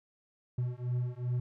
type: beating tone pair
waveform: triangle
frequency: 122.2 / 124.8 Hz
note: B2 / B2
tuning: -18 / +19 cents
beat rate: 2.6 Hz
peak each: -32 / -32 dBFS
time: 0.58-1.4 s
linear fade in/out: 5 ms
effects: none